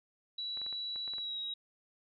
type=tone with pitch glide; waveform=sine; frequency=3925 to 3824 Hz; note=B7 to A#7; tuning=-11 to +43 cents; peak=-36 dBFS; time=0.38-1.54 s; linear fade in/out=5 ms; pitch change=-46 cents; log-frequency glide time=1.15-1.39 s
type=clicks; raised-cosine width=0.5 ms; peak=-36 dBFS; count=8; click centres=0.573 / 0.616 / 0.664 / 0.727 / 0.96 / 1.078 / 1.136 / 1.183 s
effects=none